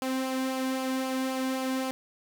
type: tone with flanger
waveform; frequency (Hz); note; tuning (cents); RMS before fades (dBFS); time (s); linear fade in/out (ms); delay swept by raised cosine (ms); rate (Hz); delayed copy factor
sawtooth; 261.6; C4; 0; -30; 0.02-1.91; 0; 0.51 to 1.61; 3.8; -0.5
effects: none